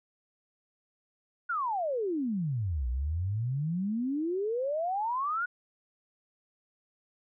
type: exponential two-way sweep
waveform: sine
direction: down then up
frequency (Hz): 1480 to 58.8 to 1480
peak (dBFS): -28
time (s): 1.49-5.46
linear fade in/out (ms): 10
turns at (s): 2.88
effects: none